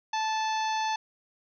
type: harmonic tone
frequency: 875 Hz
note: A5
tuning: 10 cents flat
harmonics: 1 / 2 / 3 / 4 / 5 / 6 / 7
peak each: -27 / -37 / -39 / -40 / -41 / -47 / -43 dBFS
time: 0.13-0.96 s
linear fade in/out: 5 ms
effects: none